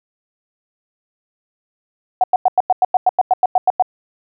sine tone bursts, 740 Hz, F#5, in tune, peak -8 dBFS, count 14, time 2.21-3.824 s, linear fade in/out 2 ms, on 28 ms, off 94 ms, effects none

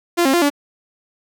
sawtooth tone with pitch steps, 345.6 / 268.7 / 346.8 / 287.2 Hz, F4 / C4 / F4 / D4, -18 / +46 / -12 / -39 cents, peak -9 dBFS, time 0.17-0.502 s, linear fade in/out 20 ms, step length 83 ms, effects none

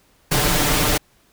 pink noise with comb filter, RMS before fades -18 dBFS, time 0.31-0.98 s, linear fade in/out 10 ms, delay 6.7 ms, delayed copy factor +0.8, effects pink hiss -58 dBFS RMS until 1.32 s

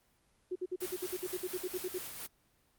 sine tone bursts, 364.9 Hz, F#4, 24 cents flat, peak -33 dBFS, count 15, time 0.51-1.985 s, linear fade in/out 10 ms, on 47 ms, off 55 ms
white noise with tremolo, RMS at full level -42 dBFS, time 0.8-2.27 s, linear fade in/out 10 ms, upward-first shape sine, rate 4.3 Hz, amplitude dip 35%
effects pink hiss -71 dBFS RMS until 2.78 s + Opus 24 kbps

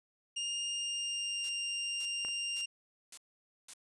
sawtooth tone with pitch glide, 2820 to 2794 Hz, F7 to F7, +16 to 0 cents, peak -31 dBFS, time 0.36-2.66 s, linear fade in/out 10 ms, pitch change -16 cents, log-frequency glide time 0.65-1.47 s
blue noise bursts, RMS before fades -44 dBFS, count 5, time 1.44-3.735 s, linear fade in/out 0 ms, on 51 ms, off 510 ms
clicks, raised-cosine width 0.5 ms, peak -30 / -40 dBFS, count 2, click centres 2.249 / 2.285 s
effects resampled to 22050 Hz

